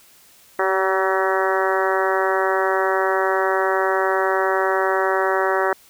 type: harmonic tone with a mistuned harmonic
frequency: 190 Hz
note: F#3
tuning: 46 cents sharp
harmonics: 2 / 3 / 4 / 5 / 6 / 7 / 8 / 9 / 10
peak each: -22 / -24 / -25 / -26 / -27 / -27 / -28 / -29 / -29 dBFS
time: 0.59-5.73 s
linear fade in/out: 2 ms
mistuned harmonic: 2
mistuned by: +17 cents
effects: white hiss -51 dBFS RMS until 5.89 s